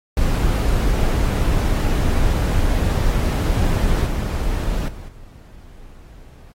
brown noise with level steps, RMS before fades -17 / -21 / -34 / -41 dBFS, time 0.17-6.52 s, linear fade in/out 2 ms, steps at 4.06 / 4.88 / 5.08 s, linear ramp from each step 5 ms, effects AAC 48 kbps

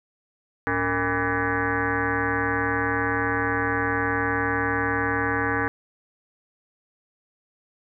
sine tone with frequency modulation, 987.8 Hz, B5, in tune, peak -21 dBFS, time 0.67-5.68 s, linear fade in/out 0 ms, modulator 176 Hz, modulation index 4.9, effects none

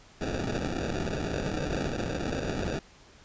violet noise with sample-and-hold, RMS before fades -31 dBFS, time 0.21-2.79 s, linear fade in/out 0 ms, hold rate 1050 Hz, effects pink hiss -55 dBFS RMS until 3.24 s + resampled to 16000 Hz

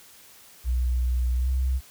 sine tone with pitch glide, 61.74 to 64.59 Hz, B1 to C2, 0 to -22 cents, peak -21 dBFS, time 0.64-1.81 s, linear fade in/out 50 ms, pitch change +78 cents, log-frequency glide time 1.38-1.5 s, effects white hiss -51 dBFS RMS until 1.9 s

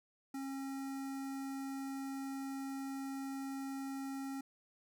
square tone with notch filter, 271.1 Hz, C#4, 38 cents flat, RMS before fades -42 dBFS, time 0.34-4.41 s, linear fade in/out 5 ms, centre 3200 Hz, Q 1.2, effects none

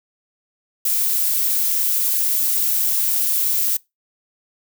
violet noise, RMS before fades -19 dBFS, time 0.85-3.77 s, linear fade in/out 5 ms, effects noise-tail reverb RT60 0.2 s tail -23 dB re dry

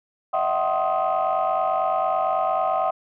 sine tone cluster, 621 / 670 / 754 / 1055 / 1255 Hz, D#5 / E5 / F#5 / C6 / D#6, -3 / +28 / +32 / +14 / +15 cents, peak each -27 / -25 / -22 / -28 / -27 dBFS, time 0.33-2.91 s, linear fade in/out 10 ms, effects tanh soft clip ceiling -13 dBFS

